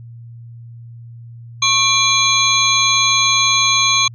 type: tone cluster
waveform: sine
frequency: 1093 / 2370 / 3382 / 4043 / 6400 Hz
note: C#6 / D7 / G#7 / B7 / G8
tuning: -25 / +15 / +31 / +40 / +35 cents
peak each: -18 dBFS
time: 1.62-4.08 s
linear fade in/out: 5 ms
effects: added 117 Hz sine -33 dBFS peak until 4.14 s